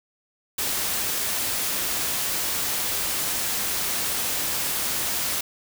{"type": "noise", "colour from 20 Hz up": "white", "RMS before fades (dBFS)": -26, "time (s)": [0.58, 5.41], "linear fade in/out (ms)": 5, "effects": []}